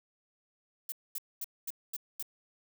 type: noise bursts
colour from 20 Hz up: violet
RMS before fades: -37 dBFS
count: 6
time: 0.89-2.226 s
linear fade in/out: 2 ms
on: 31 ms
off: 230 ms
effects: none